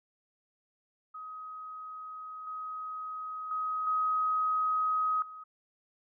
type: tone with level steps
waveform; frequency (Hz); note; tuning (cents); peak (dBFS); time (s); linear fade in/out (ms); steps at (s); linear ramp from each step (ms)
sine; 1262; D#6; +24; -40 / -36 / -30 / -26 / -43; 1.14-5.44; 10; 2.47 / 3.51 / 3.87 / 5.22; 2
effects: none